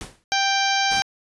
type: noise with exponential decay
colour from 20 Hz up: pink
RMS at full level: -31 dBFS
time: 0.01-0.24 s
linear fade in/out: 0 ms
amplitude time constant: 50 ms
type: harmonic tone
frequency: 786 Hz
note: G5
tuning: 4 cents sharp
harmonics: 1 / 2 / 3 / 4 / 5 / 6 / 7 / 8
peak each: -22 / -25 / -27 / -28 / -29 / -30 / -30 / -31 dBFS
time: 0.32-1.02 s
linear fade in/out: 0 ms
type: noise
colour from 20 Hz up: pink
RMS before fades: -34 dBFS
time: 0.9-1.02 s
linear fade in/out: 20 ms
effects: resampled to 24000 Hz